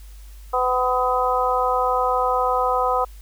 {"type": "harmonic tone", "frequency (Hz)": 251.9, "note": "B3", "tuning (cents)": 34, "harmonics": [2, 3, 4, 5], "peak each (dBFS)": [-23, -23, -23, -23], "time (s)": [0.53, 3.05], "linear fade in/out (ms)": 10, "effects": ["added 50 Hz sine -38 dBFS peak until 3.21 s", "white hiss -53 dBFS RMS until 3.21 s"]}